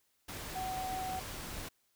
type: tone in noise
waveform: sine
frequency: 750 Hz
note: F#5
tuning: 23 cents sharp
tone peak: -36 dBFS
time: 0.55-1.2 s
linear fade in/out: 10 ms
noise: pink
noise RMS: -43 dBFS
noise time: 0.28-1.69 s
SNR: +4 dB
effects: white hiss -75 dBFS RMS until 1.95 s

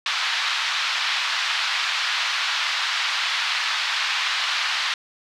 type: band-pass noise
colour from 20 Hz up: white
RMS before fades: -24 dBFS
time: 0.06-4.94 s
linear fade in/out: 2 ms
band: 980 to 4200 Hz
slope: 24 dB/octave
effects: none

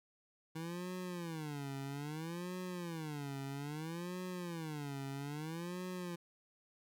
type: tone with vibrato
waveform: 25% pulse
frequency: 158.4 Hz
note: D#3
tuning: 31 cents sharp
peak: -37 dBFS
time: 0.55-6.16 s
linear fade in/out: 10 ms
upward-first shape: sine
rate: 0.61 Hz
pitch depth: 250 cents each way
effects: none

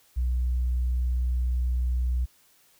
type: tone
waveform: sine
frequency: 61.8 Hz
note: B1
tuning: 2 cents sharp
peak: -21 dBFS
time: 0.16-2.26 s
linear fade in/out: 20 ms
effects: tanh soft clip ceiling -20 dBFS + white hiss -61 dBFS RMS until 2.79 s

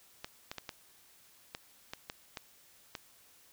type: clicks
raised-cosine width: 0.2 ms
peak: -22 dBFS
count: 9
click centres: 0.245 / 0.515 / 0.583 / 0.692 / 1.549 / 1.935 / 2.099 / 2.372 / 2.952 s
effects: white hiss -62 dBFS RMS until 3.52 s

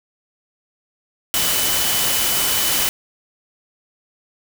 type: tone in noise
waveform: sine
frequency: 3000 Hz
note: F#7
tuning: 23 cents sharp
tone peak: -27 dBFS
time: 1.34-2.89 s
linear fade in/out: 0 ms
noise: white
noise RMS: -19 dBFS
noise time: 1.34-2.89 s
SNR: -11 dB
effects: none

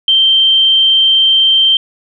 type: tone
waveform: sine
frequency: 3136 Hz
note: G7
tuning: in tune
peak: -6 dBFS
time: 0.08-1.77 s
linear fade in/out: 2 ms
effects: none

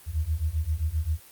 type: beating tone pair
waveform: sine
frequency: 74.5 / 82.1 Hz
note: D2 / E2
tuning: +25 / -6 cents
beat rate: 7.6 Hz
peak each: -28 / -27 dBFS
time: 0.06-1.2 s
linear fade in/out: 50 ms
effects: white hiss -51 dBFS RMS until 1.31 s + Opus 32 kbps

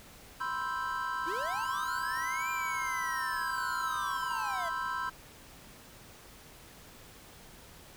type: chord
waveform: triangle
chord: C major seventh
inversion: third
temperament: equal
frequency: 987.8 / 1046.5 / 1318.5 / 1568 Hz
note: B5 / C6 / E6 / G6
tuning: 0 / 0 / 0 / 0 cents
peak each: -36 dBFS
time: 0.4-5.1 s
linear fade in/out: 10 ms
type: clicks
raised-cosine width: 0.5 ms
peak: -37 dBFS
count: 12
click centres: 0.616 / 1.335 / 1.595 / 1.653 / 2.176 / 2.655 / 2.82 / 3.092 / 3.366 / 3.417 / 3.581 / 3.956 s
type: linear two-way sweep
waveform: square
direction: up then down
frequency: 301.7 to 2398 to 647 Hz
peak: -38 dBFS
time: 1.26-4.7 s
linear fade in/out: 20 ms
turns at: 2.5 s
effects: pink hiss -53 dBFS RMS until 7.96 s

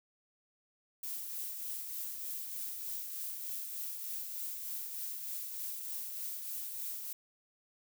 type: noise with tremolo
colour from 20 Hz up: violet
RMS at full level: -39 dBFS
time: 1.03-7.13 s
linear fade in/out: 5 ms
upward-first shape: triangle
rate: 3.3 Hz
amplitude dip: 40%
effects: none

